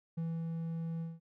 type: tone with ADSR envelope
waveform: triangle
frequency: 164.81 Hz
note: E3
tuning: in tune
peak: -31 dBFS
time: 0.17-1.2 s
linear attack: 11 ms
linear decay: 250 ms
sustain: -2 dB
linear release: 190 ms
effects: none